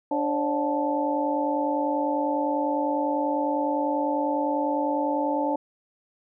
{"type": "tone cluster", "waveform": "sine", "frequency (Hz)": [293.5, 542, 592, 729, 875], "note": ["D4", "C#5", "D5", "F#5", "A5"], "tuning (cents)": [-1, -39, 14, -26, -10], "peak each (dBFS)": [-27, -29, -31, -36, -27], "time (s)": [0.11, 5.56], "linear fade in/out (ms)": 5, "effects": []}